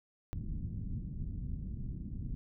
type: low-pass noise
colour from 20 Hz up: pink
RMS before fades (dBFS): -39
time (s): 0.33-2.35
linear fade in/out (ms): 0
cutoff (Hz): 210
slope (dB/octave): 24
effects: none